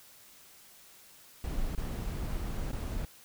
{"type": "noise with dropouts", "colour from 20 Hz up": "brown", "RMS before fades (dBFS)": -34, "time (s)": [1.44, 3.05], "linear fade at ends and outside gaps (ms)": 1, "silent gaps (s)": [[1.75, 1.777], [2.716, 2.731]], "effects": ["white hiss -56 dBFS RMS until 3.24 s"]}